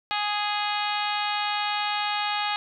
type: harmonic tone with a mistuned harmonic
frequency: 415.3 Hz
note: G#4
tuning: in tune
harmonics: 2 / 3 / 4 / 5 / 6 / 7 / 8 / 9 / 10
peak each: -28 / -32 / -35 / -36 / -34 / -36 / -37 / -37 / -38 dBFS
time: 0.11-2.56 s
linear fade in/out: 0 ms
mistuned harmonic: 10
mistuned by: +43 cents
effects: none

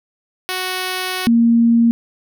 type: tone pair in turn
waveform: 5% pulse / sine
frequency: 370 / 232.6 Hz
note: F#4 / A#3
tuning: 0 / -4 cents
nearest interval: minor sixth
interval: 804 cents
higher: first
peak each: -9 dBFS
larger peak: neither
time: 0.49-1.27 / 1.27-1.91 s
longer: first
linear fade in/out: 0 ms
effects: none

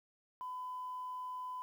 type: tone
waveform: sine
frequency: 1006 Hz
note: B5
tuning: 32 cents sharp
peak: -39 dBFS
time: 0.41-1.62 s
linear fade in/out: 0 ms
effects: tanh soft clip ceiling -35 dBFS + 11-bit

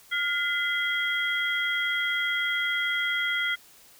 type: tone cluster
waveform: sine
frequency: 1416 / 2031 / 3260 Hz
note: F6 / B6 / G#7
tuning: +23 / +48 / -33 cents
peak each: -29 / -27 / -31 dBFS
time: 0.11-3.56 s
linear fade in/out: 20 ms
effects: white hiss -54 dBFS RMS until 3.99 s

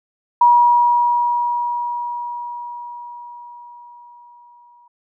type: tone with exponential decay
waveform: sine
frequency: 960 Hz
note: B5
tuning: 49 cents flat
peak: -7 dBFS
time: 0.41-4.88 s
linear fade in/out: 5 ms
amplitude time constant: 970 ms
effects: none

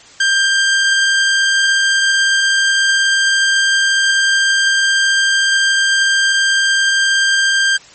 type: tone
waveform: sawtooth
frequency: 1587 Hz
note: G6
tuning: 21 cents sharp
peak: -7 dBFS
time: 0.2-7.77 s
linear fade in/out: 5 ms
effects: white hiss -41 dBFS RMS until 7.94 s + MP3 32 kbps

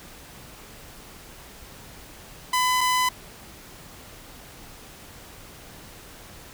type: tone pair in turn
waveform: sawtooth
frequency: 1006 / 1006 Hz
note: B5 / B5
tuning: +32 / +32 cents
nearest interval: unison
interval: 0 cents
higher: neither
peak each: -16 dBFS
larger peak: neither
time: 2.53-2.81 / 2.81-3.09 s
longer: neither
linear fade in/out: 5 ms
effects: pink hiss -45 dBFS RMS until 6.53 s

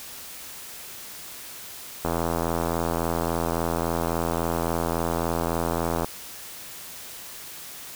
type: click train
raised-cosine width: 1 ms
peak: -11 dBFS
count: 335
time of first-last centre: 2.05-6.045 s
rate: 83.6 Hz
effects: white hiss -40 dBFS RMS until 7.95 s

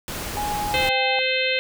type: noise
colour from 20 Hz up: pink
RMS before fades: -30 dBFS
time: 0.08-0.89 s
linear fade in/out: 0 ms
type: tone with pitch glide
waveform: sine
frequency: 830.6 to 796.3 Hz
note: G#5 to G5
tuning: 0 to +27 cents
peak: -24 dBFS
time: 0.37-1.19 s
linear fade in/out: 0 ms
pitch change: -73 cents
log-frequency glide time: 0.79-0.86 s
type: harmonic tone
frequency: 518 Hz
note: C5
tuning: 17 cents flat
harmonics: 1 / 3 / 4 / 5 / 6 / 7 / 8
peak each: -25 / -31 / -26 / -25 / -28 / -30 / -31 dBFS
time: 0.74-1.59 s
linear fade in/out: 0 ms
effects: none

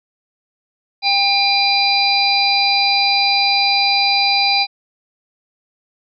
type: harmonic tone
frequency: 800 Hz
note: G5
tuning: 35 cents sharp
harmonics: 1 / 3 / 5 / 6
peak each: -18 / -18 / -18 / -18 dBFS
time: 1.02-4.67 s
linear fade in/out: 50 ms
effects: none

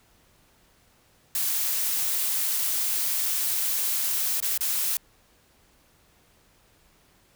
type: noise with dropouts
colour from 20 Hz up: blue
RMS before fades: -26 dBFS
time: 1.35-4.97 s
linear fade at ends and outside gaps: 2 ms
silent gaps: 4.403-4.425 / 4.577-4.608 s
effects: pink hiss -61 dBFS RMS until 7.35 s

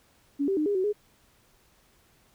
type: tone with pitch steps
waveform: sine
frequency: 282.8 / 389.4 / 304.7 / 407.4 / 374 / 416 Hz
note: C#4 / G4 / D#4 / G#4 / F#4 / G#4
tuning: +35 / -12 / -36 / -33 / +19 / +3 cents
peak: -23 dBFS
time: 0.39-0.93 s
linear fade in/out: 20 ms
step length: 90 ms
effects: pink hiss -63 dBFS RMS until 2.34 s

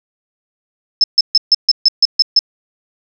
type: tone bursts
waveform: sine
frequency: 5240 Hz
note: E8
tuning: 11 cents flat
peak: -5 dBFS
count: 9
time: 1.01-2.391 s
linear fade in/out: 2 ms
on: 29 ms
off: 140 ms
effects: none

